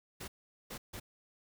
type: noise bursts at uneven times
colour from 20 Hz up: pink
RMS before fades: -44 dBFS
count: 3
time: 0.2-0.28 / 0.7-0.78 / 0.93-1 s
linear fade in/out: 10 ms
effects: none